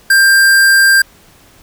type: tone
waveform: square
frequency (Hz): 1588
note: G6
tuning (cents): +22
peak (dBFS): -6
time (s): 0.1-1.02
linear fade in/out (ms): 5
effects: pink hiss -45 dBFS RMS until 1.62 s